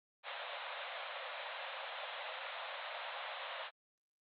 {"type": "band-pass noise", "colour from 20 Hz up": "pink", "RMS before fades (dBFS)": -45, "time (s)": [0.23, 3.71], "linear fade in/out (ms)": 50, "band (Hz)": [520, 3900], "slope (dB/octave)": 96, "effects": ["Opus 48 kbps"]}